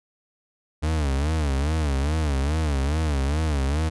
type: tone with vibrato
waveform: 40% pulse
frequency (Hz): 73.42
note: D2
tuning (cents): 0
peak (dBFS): -20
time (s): 0.82-3.9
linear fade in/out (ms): 20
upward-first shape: sine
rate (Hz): 2.4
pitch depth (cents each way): 150
effects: resampled to 24000 Hz